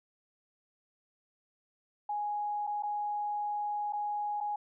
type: tone with dropouts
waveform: sine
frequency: 830.6 Hz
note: G#5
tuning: in tune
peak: -31 dBFS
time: 2.09-4.56 s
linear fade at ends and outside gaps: 5 ms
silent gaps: 2.669-2.673 / 2.825-2.833 / 3.925-3.932 / 4.404-4.409 s
effects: none